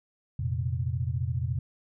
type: chord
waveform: sine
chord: F suspended fourth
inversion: none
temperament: equal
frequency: 87.31 / 116.54 / 130.81 Hz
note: F2 / Bb2 / C3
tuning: 0 / 0 / 0 cents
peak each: -31 dBFS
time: 0.39-1.59 s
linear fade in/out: 5 ms
effects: none